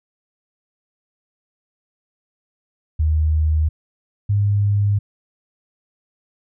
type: tone pair in turn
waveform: sine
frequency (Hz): 77.7 / 101.99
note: D#2 / G#2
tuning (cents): -2 / -31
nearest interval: perfect fourth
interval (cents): 471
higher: second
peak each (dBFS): -14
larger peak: neither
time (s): 2.99-3.69 / 4.29-4.99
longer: neither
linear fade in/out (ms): 10
effects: none